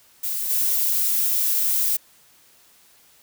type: noise with level steps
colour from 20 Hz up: violet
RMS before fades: -26 / -21 dBFS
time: 0.23-1.97 s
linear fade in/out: 10 ms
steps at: 0.49 s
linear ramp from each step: 20 ms
effects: white hiss -55 dBFS RMS until 3.22 s